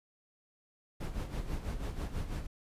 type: noise with tremolo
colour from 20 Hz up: brown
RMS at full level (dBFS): -34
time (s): 1-2.47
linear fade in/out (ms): 10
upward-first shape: sine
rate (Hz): 6.1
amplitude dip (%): 65
effects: resampled to 32000 Hz